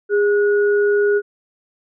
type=tone pair together; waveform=sine; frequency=409.8 / 1456 Hz; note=G#4 / F#6; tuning=-23 / -28 cents; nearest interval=octave + minor seventh; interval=2195 cents; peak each=-13 / -23 dBFS; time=0.09-1.22 s; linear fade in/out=50 ms; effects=none